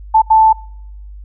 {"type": "tone bursts at uneven times", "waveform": "sine", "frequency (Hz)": 880, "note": "A5", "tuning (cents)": 0, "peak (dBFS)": -5, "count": 2, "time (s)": [[0.14, 0.22], [0.3, 0.53]], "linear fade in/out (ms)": 10, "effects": ["noise-tail reverb RT60 0.7 s tail -26 dB re dry", "added 50 Hz sine -30 dBFS peak until 1.24 s"]}